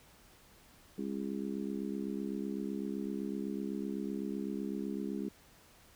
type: harmonic tone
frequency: 67.9 Hz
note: C#2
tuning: 35 cents flat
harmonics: 3 / 4 / 5 / 6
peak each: -38 / -40 / -42 / -44 dBFS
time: 0.98-5.29 s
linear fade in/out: 5 ms
effects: pink hiss -61 dBFS RMS until 5.95 s